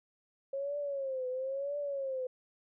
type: tone with vibrato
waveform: sine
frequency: 542 Hz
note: C#5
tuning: 39 cents flat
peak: -33 dBFS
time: 0.53-2.27 s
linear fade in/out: 5 ms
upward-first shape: triangle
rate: 1 Hz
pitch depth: 130 cents each way
effects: none